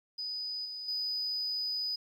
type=tone with level steps; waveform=sine; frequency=4978 Hz; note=D#8; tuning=in tune; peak=-34 / -38 / -30 dBFS; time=0.18-1.96 s; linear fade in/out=10 ms; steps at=0.65 / 0.88 s; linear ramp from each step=5 ms; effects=tanh soft clip ceiling -28 dBFS + 11-bit